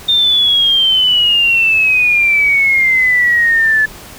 sine exponential sweep, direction down, 3643 to 1723 Hz, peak -8 dBFS, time 0.08-3.86 s, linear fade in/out 10 ms, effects pink hiss -34 dBFS RMS until 4.18 s

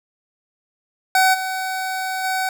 25% pulse tone with level steps, 755 Hz, F#5, 35 cents sharp, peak -9 / -19 / -16 dBFS, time 1.15-2.49 s, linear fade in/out 2 ms, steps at 1.33 / 2.23 s, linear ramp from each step 20 ms, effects 8-bit

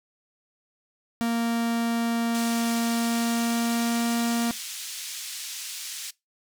45% pulse tone with pitch glide, 232.2 to 234 Hz, A#3 to A#3, -7 to +7 cents, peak -23 dBFS, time 1.21-4.51 s, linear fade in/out 0 ms, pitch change +14 cents, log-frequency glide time 2.82-4.16 s
white band-pass noise, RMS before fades -36 dBFS, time 2.34-6.11 s, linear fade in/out 10 ms, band 2700 to 8200 Hz, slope 12 dB/octave
effects noise-tail reverb RT60 0.2 s tail -22 dB re dry

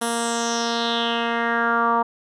10% pulse tone with low-pass filter sweep, 233.1 Hz, A#3, in tune, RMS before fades -22 dBFS, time 0.01-2.03 s, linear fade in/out 10 ms, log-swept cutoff 11000 to 1000 Hz, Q 4.1, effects none

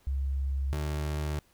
sine / 30% pulse tone pair in turn, 68 / 75.04 Hz, C#2 / D2, -33 / +38 cents, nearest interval major second, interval 171 cents, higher second, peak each -27 / -27 dBFS, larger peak neither, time 0.07-0.73 / 0.73-1.39 s, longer neither, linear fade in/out 0 ms, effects pink hiss -65 dBFS RMS until 1.53 s

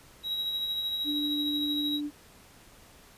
triangle tone with tremolo, 3847 Hz, B7, 46 cents flat, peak -26 dBFS, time 0.23-2.01 s, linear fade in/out 50 ms, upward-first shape triangle, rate 13 Hz, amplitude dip 40%
sine tone, 293.7 Hz, D4, in tune, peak -30 dBFS, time 1.04-2.11 s, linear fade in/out 50 ms
effects pink hiss -55 dBFS RMS until 3.17 s + resampled to 32000 Hz

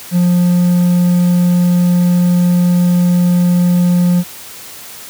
triangle tone, 176.8 Hz, F3, 22 cents sharp, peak -6 dBFS, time 0.11-4.24 s, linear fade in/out 50 ms, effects white hiss -32 dBFS RMS until 5.09 s + high-pass 60 Hz 12 dB/octave

